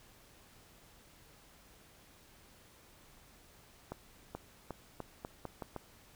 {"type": "accelerating click train", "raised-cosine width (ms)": 1, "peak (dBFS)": -26, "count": 8, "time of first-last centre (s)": [3.92, 5.763], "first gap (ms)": 430, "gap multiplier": 0.83, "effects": ["pink hiss -61 dBFS RMS until 6.15 s"]}